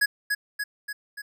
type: tone with echo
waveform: square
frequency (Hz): 1673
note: G#6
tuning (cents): +12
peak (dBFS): -19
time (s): 0.01-0.06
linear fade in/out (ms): 10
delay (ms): 290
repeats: 4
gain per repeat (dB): -4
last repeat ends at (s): 1.22
effects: none